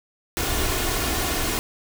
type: noise with comb filter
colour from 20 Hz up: pink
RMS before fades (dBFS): -24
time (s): 0.37-1.59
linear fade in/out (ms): 0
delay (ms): 2.8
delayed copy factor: +0.5
effects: none